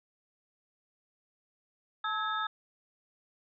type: tone cluster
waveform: sine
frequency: 872 / 1293 / 1662 / 3628 Hz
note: A5 / E6 / G#6 / A#7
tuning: -16 / -34 / +1 / -48 cents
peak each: -38 / -32 / -37 / -40 dBFS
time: 2.04-2.47 s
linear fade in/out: 5 ms
effects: none